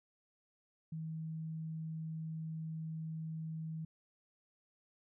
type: tone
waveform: sine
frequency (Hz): 159.8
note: D#3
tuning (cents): +47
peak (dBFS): -39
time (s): 0.92-3.85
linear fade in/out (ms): 5
effects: none